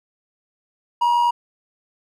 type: tone with amplitude modulation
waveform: triangle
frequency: 955 Hz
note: A#5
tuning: 42 cents sharp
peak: -11 dBFS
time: 1.01-1.31 s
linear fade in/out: 10 ms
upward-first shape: sine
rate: 89.9 Hz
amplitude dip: 40%
effects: none